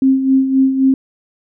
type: tone with tremolo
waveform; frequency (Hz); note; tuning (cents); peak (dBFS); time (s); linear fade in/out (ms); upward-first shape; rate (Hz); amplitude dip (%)
sine; 266; C4; +29; -7; 0.02-0.94; 2; sine; 3.8; 60
effects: none